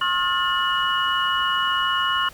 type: tone cluster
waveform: sine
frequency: 1078 / 1290 / 1417 / 1770 / 2924 Hz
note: C#6 / E6 / F6 / A6 / F#7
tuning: -49 / -38 / +25 / +10 / -21 cents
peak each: -23 / -31 / -25 / -31 / -24 dBFS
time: 0.01-2.29 s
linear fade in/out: 5 ms
effects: pink hiss -46 dBFS RMS until 2.33 s